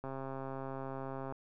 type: click train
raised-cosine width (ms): 1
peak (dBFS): -28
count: 173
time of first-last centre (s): 0.04-1.324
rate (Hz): 134
effects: none